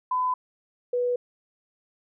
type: tone pair in turn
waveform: sine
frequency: 1008 / 490.5 Hz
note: B5 / B4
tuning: +35 / -12 cents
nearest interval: octave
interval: 1247 cents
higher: first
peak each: -22 dBFS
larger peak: neither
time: 0.11-0.34 / 0.93-1.16 s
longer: neither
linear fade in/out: 5 ms
effects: none